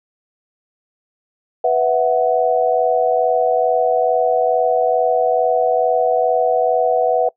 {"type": "chord", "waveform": "sine", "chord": "B suspended fourth", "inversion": "none", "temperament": "just", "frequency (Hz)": [493.9, 658.5, 740.8], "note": ["B4", "E5", "F#5"], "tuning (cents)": [0, -2, 2], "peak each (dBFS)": -17, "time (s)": [1.64, 7.29], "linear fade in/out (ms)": 5, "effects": ["noise-tail reverb RT60 0.1 s tail -23 dB re dry"]}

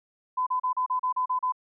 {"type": "tone bursts", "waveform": "sine", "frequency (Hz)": 1011, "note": "B5", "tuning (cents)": 40, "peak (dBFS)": -23, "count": 9, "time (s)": [0.37, 1.523], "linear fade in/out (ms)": 10, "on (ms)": 97, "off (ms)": 35, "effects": []}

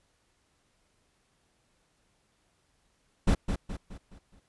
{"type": "noise with echo", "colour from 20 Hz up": "brown", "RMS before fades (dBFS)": -21, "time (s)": [3.27, 3.35], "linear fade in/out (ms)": 10, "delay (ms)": 210, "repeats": 5, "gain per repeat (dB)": -7, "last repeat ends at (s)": 4.4, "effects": ["pink hiss -71 dBFS RMS until 4.48 s", "resampled to 24000 Hz"]}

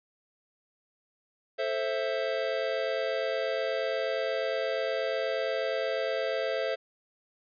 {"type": "chord", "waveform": "square", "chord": "A minor", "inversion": "none", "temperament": "equal with one note detuned", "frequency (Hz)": [440, 528.4, 659.3], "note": ["A4", "C5", "E5"], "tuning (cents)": [0, 17, 0], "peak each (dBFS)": [-35, -32, -33], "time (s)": [1.58, 6.76], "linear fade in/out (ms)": 20, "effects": ["resampled to 11025 Hz"]}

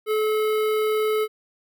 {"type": "tone with notch filter", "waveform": "square", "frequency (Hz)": 430.9, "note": "A4", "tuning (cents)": -36, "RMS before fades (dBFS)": -22, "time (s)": [0.06, 1.28], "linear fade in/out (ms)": 50, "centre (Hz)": 6400, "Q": 0.63, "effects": []}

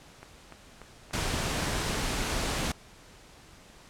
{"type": "click train", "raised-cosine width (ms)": 0.5, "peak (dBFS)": -29, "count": 4, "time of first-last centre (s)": [0.23, 1.11], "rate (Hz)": 3.41}
{"type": "noise", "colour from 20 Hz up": "pink", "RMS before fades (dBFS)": -30, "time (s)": [1.13, 2.72], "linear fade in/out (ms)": 5}
{"effects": ["pink hiss -53 dBFS RMS until 3.89 s", "low-pass 9000 Hz 12 dB/octave"]}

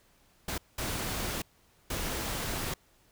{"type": "noise bursts at uneven times", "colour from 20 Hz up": "pink", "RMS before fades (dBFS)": -34, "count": 3, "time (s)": [[0.48, 0.58], [0.78, 1.42], [1.9, 2.74]], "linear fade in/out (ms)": 5, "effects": ["pink hiss -65 dBFS RMS until 3.11 s"]}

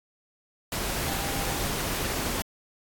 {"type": "tone in noise", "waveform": "sine", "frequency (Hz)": 793, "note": "G5", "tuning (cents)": 20, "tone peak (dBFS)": -40, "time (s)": [1.06, 1.64], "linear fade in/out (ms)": 2, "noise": "pink", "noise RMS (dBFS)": -30, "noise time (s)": [0.72, 2.42], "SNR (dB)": -13, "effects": ["AAC 64 kbps"]}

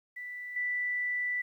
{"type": "tone with level steps", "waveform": "sine", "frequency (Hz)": 1975.5, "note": "B6", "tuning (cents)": 0, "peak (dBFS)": [-38, -29], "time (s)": [0.16, 1.42], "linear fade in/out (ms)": 10, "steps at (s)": 0.56, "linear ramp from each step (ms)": 5, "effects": ["11-bit"]}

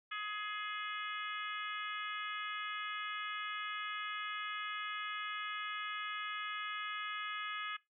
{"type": "harmonic tone", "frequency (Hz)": 420, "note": "G#4", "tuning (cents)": 19, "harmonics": [3, 4, 5, 6, 7, 8], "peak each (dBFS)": [-42, -44, -46, -48, -49, -50], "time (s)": [0.11, 7.77], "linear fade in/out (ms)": 10, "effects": ["noise-tail reverb RT60 0.2 s tail -21 dB re dry"]}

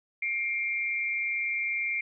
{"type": "tone pair together", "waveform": "sine", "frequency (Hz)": [2129, 2349], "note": ["C7", "D7"], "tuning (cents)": [30, 0], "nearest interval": "major second", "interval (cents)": 170, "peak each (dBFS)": [-30, -30], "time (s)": [0.22, 2.01], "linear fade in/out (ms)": 5, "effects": []}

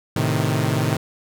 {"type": "chord", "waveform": "sawtooth", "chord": "A diminished", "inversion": "none", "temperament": "equal", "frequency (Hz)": [110, 130.81, 155.56], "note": ["A2", "C3", "Eb3"], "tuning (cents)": [0, 0, 0], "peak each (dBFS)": -19, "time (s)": [0.16, 0.97], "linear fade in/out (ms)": 5, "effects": []}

